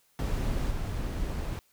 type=noise with level steps; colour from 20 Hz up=brown; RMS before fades=-29 / -32 dBFS; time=0.19-1.59 s; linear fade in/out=0 ms; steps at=0.71 s; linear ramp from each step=5 ms; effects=white hiss -67 dBFS RMS until 1.72 s